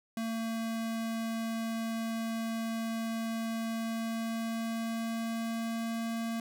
square tone with pitch glide, 226.3 to 228.4 Hz, A3 to A#3, +49 to -35 cents, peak -33 dBFS, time 0.17-6.4 s, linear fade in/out 2 ms, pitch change +16 cents, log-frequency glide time 3.66-6.11 s, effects none

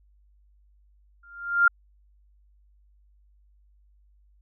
sine tone with exponential growth, 1396.9 Hz, F6, in tune, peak -12 dBFS, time 1.23-1.68 s, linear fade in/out 5 ms, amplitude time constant 97 ms, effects added 50 Hz sine -57 dBFS peak until 4.41 s

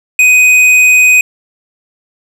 sine tone with hard clipping, 2500 Hz, D#7, 8 cents sharp, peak -5 dBFS, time 0.19-1.21 s, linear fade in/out 2 ms, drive 8 dB, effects none

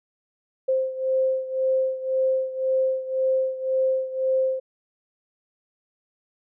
sine beating tone pair, 523.3 / 525.2 Hz, C5 / C5, 0 / +6 cents, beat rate 1.9 Hz, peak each -22 / -26 dBFS, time 0.68-4.6 s, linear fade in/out 10 ms, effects none

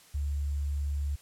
sine tone with sample-and-hold, 71.8 Hz, D2, 39 cents flat, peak -28 dBFS, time 0.14-1.16 s, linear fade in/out 10 ms, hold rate 7350 Hz, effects white hiss -57 dBFS RMS until 1.21 s + low-pass 12000 Hz 12 dB/octave

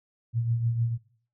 sine tone with tremolo, 116.54 Hz, A#2, in tune, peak -21 dBFS, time 0.33-0.98 s, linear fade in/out 50 ms, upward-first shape triangle, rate 6.6 Hz, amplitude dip 65%, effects noise-tail reverb RT60 0.5 s tail -18 dB re dry

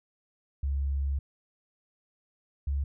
sine tone pair in turn, 69.3 / 69.98 Hz, C#2 / C#2, 0 / +17 cents, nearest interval unison, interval 17 cents, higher second, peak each -26 dBFS, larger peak neither, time 0.63-1.19 / 2.67-2.84 s, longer first, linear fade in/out 5 ms, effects none

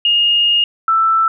sine tone pair in turn, 2846 / 1326.2 Hz, F7 / E6, +32 / +10 cents, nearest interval octave + minor second, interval 1322 cents, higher first, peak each -10 dBFS, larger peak neither, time 0.05-0.64 / 0.88-1.28 s, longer first, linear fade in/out 2 ms, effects none

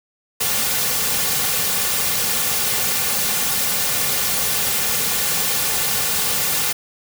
white noise with comb filter, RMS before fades -20 dBFS, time 0.4-6.73 s, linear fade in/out 10 ms, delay 3.1 ms, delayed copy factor -0.65, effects none

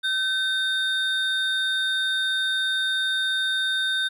triangle tone pair together, 1536 / 3657 Hz, G6 / A#7, -36 / -34 cents, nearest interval octave + minor third, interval 1502 cents, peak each -23 dBFS, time 0.03-4.09 s, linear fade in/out 20 ms, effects none

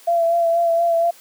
sine tone with vibrato, 676 Hz, E5, 43 cents sharp, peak -14 dBFS, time 0.07-1.11 s, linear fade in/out 10 ms, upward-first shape sine, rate 4.2 Hz, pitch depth 25 cents each way, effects white hiss -47 dBFS RMS until 1.2 s + high-pass 300 Hz 12 dB/octave

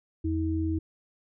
sine tone pair together, 84.76 / 320 Hz, E2 / D#4, +49 / +49 cents, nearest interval octave + major seventh, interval 2300 cents, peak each -28 dBFS, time 0.24-0.79 s, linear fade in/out 10 ms, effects none

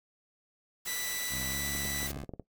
white noise, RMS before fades -39 dBFS, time 0.85-2.12 s, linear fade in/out 10 ms
10% pulse tone, 1975.5 Hz, B6, in tune, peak -25 dBFS, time 0.86-2.08 s, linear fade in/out 20 ms
15% pulse tone with pitch glide, 65 to 70.47 Hz, C2 to C#2, -11 to +29 cents, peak -32 dBFS, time 1.29-2.26 s, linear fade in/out 50 ms, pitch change +140 cents, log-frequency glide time 1.42-1.61 s
clicks, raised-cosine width 2 ms, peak -27 dBFS, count 9, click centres 1.752 / 1.853 / 2.029 / 2.106 / 2.167 / 2.237 / 2.293 / 2.337 / 2.397 s
effects noise-tail reverb RT60 0.1 s tail -17 dB re dry

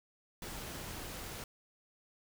pink noise, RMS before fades -44 dBFS, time 0.42-1.44 s, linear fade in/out 2 ms, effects none

